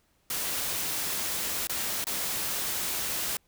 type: noise with dropouts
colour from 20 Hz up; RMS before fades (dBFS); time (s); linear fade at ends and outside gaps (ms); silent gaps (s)
white; -31; 0.3-3.37; 2; 1.671-1.695 / 2.042-2.068
effects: pink hiss -69 dBFS RMS until 3.47 s